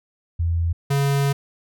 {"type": "tone pair in turn", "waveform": ["sine", "square"], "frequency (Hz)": [84.1, 139.85], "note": ["E2", "C#3"], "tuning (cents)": [35, 16], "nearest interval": "major sixth", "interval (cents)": 881, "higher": "second", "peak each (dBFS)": -18, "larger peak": "neither", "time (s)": [[0.39, 0.73], [0.9, 1.33]], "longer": "second", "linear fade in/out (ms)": 10, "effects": []}